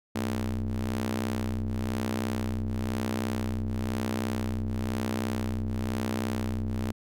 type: ring-modulated tone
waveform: sawtooth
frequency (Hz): 63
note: B1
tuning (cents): +35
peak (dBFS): -21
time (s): 0.15-6.92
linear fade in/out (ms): 10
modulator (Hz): 157
effects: none